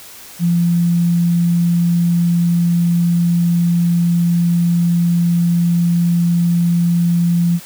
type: tone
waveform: sine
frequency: 171.8 Hz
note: F3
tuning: 28 cents flat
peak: -11 dBFS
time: 0.39-7.6 s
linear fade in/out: 50 ms
effects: white hiss -37 dBFS RMS until 7.65 s